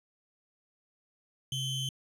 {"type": "ring-modulated tone", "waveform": "square", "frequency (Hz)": 1603, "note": "G6", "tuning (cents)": 38, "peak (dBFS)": -29, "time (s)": [1.52, 1.89], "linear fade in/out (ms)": 2, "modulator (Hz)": 1470, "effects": ["low-pass 11000 Hz 12 dB/octave"]}